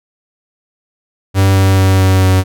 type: tone with pitch steps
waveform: 45% pulse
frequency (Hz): 96.6 / 95.93 / 95.27 / 94.61 / 93.96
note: G2 / G2 / G2 / F#2 / F#2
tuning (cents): -25 / -37 / -49 / +39 / +27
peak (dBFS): -7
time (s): 1.34-2.44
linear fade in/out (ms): 50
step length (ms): 220
effects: none